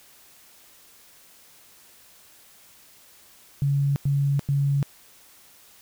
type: tone bursts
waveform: sine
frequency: 140.5 Hz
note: C#3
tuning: 24 cents sharp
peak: -19 dBFS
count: 3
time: 3.62-4.828 s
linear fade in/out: 0 ms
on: 340 ms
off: 94 ms
effects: white hiss -53 dBFS RMS until 5.81 s